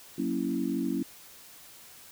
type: chord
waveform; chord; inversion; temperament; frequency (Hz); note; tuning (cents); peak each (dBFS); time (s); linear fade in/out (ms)
sine; F# dominant seventh; none; equal; 185 / 233.1 / 277.2 / 329.6; F#3 / A#3 / C#4 / E4; 0 / 0 / 0 / 0; -35 / -33 / -31 / -33; 0.18-1.03; 5
effects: white hiss -51 dBFS RMS until 2.11 s